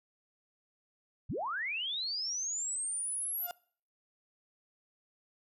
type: linear sweep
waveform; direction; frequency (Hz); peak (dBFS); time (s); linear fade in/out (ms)
sine; up; 55.1 to 11970; -33; 1.29-3.47; 10
type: tone with exponential growth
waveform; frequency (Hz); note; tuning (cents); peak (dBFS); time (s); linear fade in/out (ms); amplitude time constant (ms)
35% pulse; 705; F5; +16; -33; 3.36-3.51; 1; 32
effects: noise-tail reverb RT60 0.5 s tail -23 dB re dry